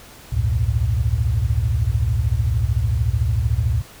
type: tone cluster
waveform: sine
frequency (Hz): 64.1 / 80 / 104.5 / 117.9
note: C2 / D#2 / G#2 / A#2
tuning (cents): -35 / +49 / +11 / +20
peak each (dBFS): -22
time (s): 0.32-3.82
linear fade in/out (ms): 10
effects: pink hiss -43 dBFS RMS until 4 s